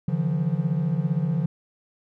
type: tone cluster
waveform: triangle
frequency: 142.6 / 160 / 175.4 Hz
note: C#3 / D#3 / F3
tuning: +49 / +49 / +8 cents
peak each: -24 dBFS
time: 0.08-1.46 s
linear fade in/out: 5 ms
effects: none